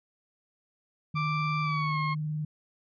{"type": "tone with vibrato", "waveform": "sine", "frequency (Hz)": 152.7, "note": "D#3", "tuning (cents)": -32, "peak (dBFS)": -29, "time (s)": [1.14, 2.45], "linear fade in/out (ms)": 5, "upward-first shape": "square", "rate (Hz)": 20, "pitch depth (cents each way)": 34}
{"type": "tone with pitch glide", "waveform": "30% pulse", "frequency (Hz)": [1174.7, 1077.2], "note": ["D6", "C#6"], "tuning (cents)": [0, -50], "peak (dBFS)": -26, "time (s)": [1.15, 2.15], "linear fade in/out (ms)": 20, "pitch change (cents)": -150, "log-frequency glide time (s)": [1.62, 1.98]}
{"effects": ["resampled to 11025 Hz"]}